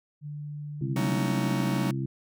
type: tone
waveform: sine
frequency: 147.6 Hz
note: D3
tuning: 9 cents sharp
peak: -34 dBFS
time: 0.21-1.23 s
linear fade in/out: 50 ms
type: harmonic tone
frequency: 66.9 Hz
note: C2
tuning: 39 cents sharp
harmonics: 2 / 3 / 4 / 5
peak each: -29 / -36 / -39 / -36 dBFS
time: 0.81-2.06 s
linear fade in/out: 5 ms
type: chord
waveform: 45% pulse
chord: D# half-diminished seventh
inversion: first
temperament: just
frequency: 186.68 / 224 / 280 / 311.1 Hz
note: F#3 / A3 / C#4 / D#4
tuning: +16 / +31 / +18 / 0 cents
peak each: -30 / -33 / -35 / -34 dBFS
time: 0.96-1.91 s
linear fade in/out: 2 ms
effects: none